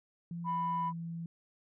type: tone with pitch glide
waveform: sine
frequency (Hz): 170.3 to 167.18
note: F3 to E3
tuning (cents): -43 to +25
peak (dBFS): -37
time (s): 0.31-1.26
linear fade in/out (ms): 2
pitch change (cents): -32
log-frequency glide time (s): 0.77-0.88
type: tone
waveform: sine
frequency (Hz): 990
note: B5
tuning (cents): +4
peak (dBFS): -30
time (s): 0.44-0.93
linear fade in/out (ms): 50
effects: tanh soft clip ceiling -25 dBFS